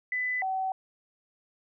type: tone pair in turn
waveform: sine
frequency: 2000 / 760.1 Hz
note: B6 / F#5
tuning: +21 / +46 cents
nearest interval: octave + perfect fourth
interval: 1675 cents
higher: first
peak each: -27 dBFS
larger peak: neither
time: 0.12-0.42 / 0.42-0.72 s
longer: neither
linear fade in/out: 2 ms
effects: none